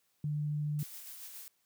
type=tone; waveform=sine; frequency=148.9 Hz; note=D3; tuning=24 cents sharp; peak=-31 dBFS; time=0.24-0.83 s; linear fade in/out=2 ms
type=noise with tremolo; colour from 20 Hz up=blue; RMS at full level=-46 dBFS; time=0.79-1.48 s; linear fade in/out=0 ms; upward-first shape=sine; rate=7.2 Hz; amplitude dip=35%
effects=white hiss -75 dBFS RMS until 1.65 s + high-pass 60 Hz 12 dB/octave